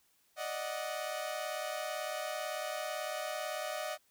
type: tone cluster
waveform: sawtooth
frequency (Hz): 588 / 626 / 737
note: D5 / D#5 / F#5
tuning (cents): +2 / +10 / -7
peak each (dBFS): -38 / -35 / -38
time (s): 0.36-3.98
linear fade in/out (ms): 50
effects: white hiss -71 dBFS RMS until 4.1 s